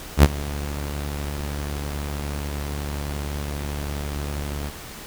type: tone with ADSR envelope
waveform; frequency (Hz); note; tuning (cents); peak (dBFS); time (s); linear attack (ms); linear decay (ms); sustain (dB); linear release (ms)
sawtooth; 72.3; D2; -27; -3; 0.17-4.72; 63; 37; -20; 45
effects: pink hiss -38 dBFS RMS until 5.06 s